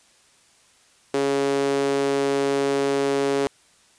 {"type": "tone with high-pass filter", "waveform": "sawtooth", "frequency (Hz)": 138.9, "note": "C#3", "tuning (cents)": 4, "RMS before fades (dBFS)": -22, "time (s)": [1.14, 3.47], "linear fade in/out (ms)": 0, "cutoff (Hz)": 370, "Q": 4.1, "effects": ["white hiss -57 dBFS RMS until 3.98 s", "resampled to 22050 Hz"]}